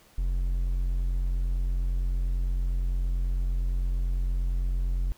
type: tone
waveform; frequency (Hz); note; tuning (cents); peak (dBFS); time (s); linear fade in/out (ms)
triangle; 44.42; F1; +30; -22; 0.18-5.12; 0
effects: pink hiss -58 dBFS RMS until 5.17 s